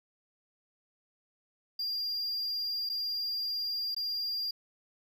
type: tone with dropouts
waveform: triangle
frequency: 4794 Hz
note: D8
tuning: 35 cents sharp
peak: -30 dBFS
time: 1.79-4.51 s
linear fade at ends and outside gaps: 5 ms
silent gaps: 2.892-2.897 / 3.947-3.964 s
effects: none